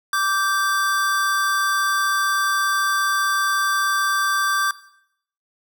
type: tone pair together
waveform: square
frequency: 1166.9 / 1568 Hz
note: D6 / G6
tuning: -11 / 0 cents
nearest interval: perfect fourth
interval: 511 cents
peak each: -22 dBFS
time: 0.13-4.71 s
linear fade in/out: 2 ms
effects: noise-tail reverb RT60 0.7 s tail -17 dB re dry